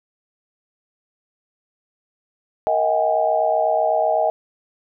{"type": "tone cluster", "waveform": "sine", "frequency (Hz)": [462.7, 634, 746, 814], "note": ["A#4", "D#5", "F#5", "G#5"], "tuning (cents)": [-13, 32, 14, -35], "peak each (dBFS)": [-27, -18, -22, -23], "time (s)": [2.67, 4.3], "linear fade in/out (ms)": 0, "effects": []}